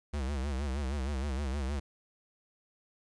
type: tone with vibrato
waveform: square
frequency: 68.9 Hz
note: C#2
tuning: 10 cents flat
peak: -32 dBFS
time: 0.13-1.8 s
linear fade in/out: 10 ms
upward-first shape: sine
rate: 6.4 Hz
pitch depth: 130 cents each way
effects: resampled to 22050 Hz + 11-bit